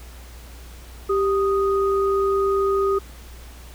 sine tone pair together, 392.5 / 1243 Hz, G4 / D#6, +2 / -2 cents, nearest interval octave + minor sixth, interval 1996 cents, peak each -18 / -24 dBFS, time 1.09-2.99 s, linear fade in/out 10 ms, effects added 60 Hz sine -39 dBFS peak until 3.74 s + pink hiss -46 dBFS RMS until 3.74 s

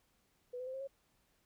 sine tone with pitch steps, 493.9 / 506.6 / 519.7 / 533 / 546.8 Hz, B4 / B4 / C5 / C5 / C#5, 0 / +44 / -12 / +32 / -24 cents, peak -40 dBFS, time 0.53-0.875 s, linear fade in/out 10 ms, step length 69 ms, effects pink hiss -75 dBFS RMS until 1.45 s

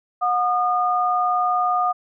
sine tone pair together, 725.4 / 1220 Hz, F#5 / D#6, -34 / -34 cents, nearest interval major sixth, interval 900 cents, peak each -20 dBFS, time 0.21-1.93 s, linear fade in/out 20 ms, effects none

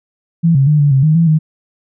sine tone with pitch steps, 166.9 / 136 / 150.7 / 144.7 / 134.1 / 155.3 / 166.6 / 155.8 Hz, E3 / C#3 / D3 / D3 / C3 / D#3 / E3 / D#3, +22 / -33 / +45 / -25 / +43 / -3 / +19 / +3 cents, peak -7 dBFS, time 0.43-1.39 s, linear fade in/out 20 ms, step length 120 ms, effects none

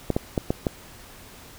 clicks, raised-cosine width 2 ms, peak -8 dBFS, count 5, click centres 0.103 / 0.165 / 0.378 / 0.505 / 0.668 s, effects pink hiss -46 dBFS RMS until 1.58 s

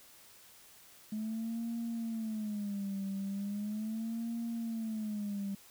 sine tone with vibrato, 212.9 Hz, G#3, 43 cents sharp, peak -33 dBFS, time 1.12-5.55 s, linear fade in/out 5 ms, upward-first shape sine, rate 0.38 Hz, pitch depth 150 cents each way, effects tanh soft clip ceiling -31 dBFS + white hiss -58 dBFS RMS until 5.7 s

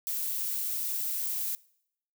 violet noise, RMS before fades -32 dBFS, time 0.07-1.55 s, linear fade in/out 0 ms, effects noise-tail reverb RT60 0.7 s tail -23 dB re dry

